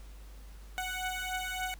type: beating tone pair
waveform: 15% pulse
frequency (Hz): 740 / 743.5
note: F#5 / F#5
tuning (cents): 0 / +8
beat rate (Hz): 3.5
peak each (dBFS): -30 / -31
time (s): 0.78-1.74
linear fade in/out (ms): 0
effects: added 50 Hz sine -46 dBFS peak until 1.79 s + pink hiss -59 dBFS RMS until 1.79 s